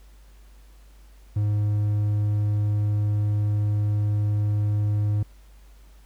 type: tone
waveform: triangle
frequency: 104.2 Hz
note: G#2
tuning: 6 cents sharp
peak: -18 dBFS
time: 1.36-5.23 s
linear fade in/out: 5 ms
effects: added 50 Hz sine -47 dBFS peak until 6.05 s + pink hiss -60 dBFS RMS until 6.05 s